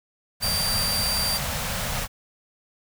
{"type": "band-stop noise", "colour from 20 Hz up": "pink", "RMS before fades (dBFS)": -28, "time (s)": [0.4, 2.08], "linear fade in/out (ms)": 50, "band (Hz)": [230, 490], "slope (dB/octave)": 48}
{"type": "tone", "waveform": "sawtooth", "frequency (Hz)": 4699, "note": "D8", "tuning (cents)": 0, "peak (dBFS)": -21, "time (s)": [0.42, 1.38], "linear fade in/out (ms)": 10}
{"effects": []}